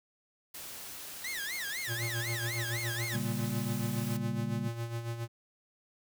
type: noise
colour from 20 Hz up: white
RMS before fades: -44 dBFS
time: 0.54-4.17 s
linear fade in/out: 5 ms
type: tone with vibrato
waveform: sawtooth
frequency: 1865 Hz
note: A#6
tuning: in tune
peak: -32 dBFS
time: 1.24-3.16 s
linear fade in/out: 5 ms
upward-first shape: sine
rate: 4 Hz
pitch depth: 260 cents each way
type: tone with tremolo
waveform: square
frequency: 116.54 Hz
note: A#2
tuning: in tune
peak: -33 dBFS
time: 1.87-5.28 s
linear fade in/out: 50 ms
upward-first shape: sine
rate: 7.2 Hz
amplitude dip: 60%
type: chord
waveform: sine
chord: G diminished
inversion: second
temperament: equal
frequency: 138.59 / 196 / 233.1 Hz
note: Db3 / G3 / Bb3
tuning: 0 / 0 / 0 cents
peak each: -37 dBFS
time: 3.13-4.69 s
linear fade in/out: 10 ms
effects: none